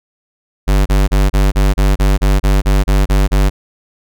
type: tone bursts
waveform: square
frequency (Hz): 49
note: G1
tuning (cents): 0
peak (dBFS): -9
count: 13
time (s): 0.67-3.5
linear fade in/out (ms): 20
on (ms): 190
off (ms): 30
effects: none